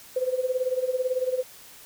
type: tone with tremolo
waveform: sine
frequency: 510 Hz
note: C5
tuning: 44 cents flat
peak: -20 dBFS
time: 0.16-1.43 s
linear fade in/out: 5 ms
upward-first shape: sine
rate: 18 Hz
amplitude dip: 80%
effects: white hiss -48 dBFS RMS until 1.85 s